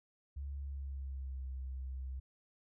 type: tone with pitch glide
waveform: sine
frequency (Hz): 70 to 65.31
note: C#2 to C2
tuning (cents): +18 to -3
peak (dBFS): -39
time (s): 0.36-2.2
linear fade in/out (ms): 10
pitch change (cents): -121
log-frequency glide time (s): 0.58-1.47
effects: none